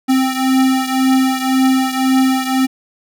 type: beating tone pair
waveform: square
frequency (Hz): 261.6 / 263.5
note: C4 / C4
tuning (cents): 0 / +12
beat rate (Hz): 1.9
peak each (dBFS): -14 / -18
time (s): 0.08-2.67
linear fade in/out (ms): 20
effects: none